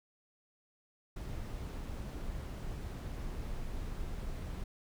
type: noise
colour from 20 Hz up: brown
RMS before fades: -40 dBFS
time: 1.16-4.64 s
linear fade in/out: 5 ms
effects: none